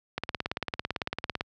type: click train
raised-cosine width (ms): 0.3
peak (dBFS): -13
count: 23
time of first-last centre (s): 0.18-1.409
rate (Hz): 17.9
effects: high-pass 60 Hz 12 dB/octave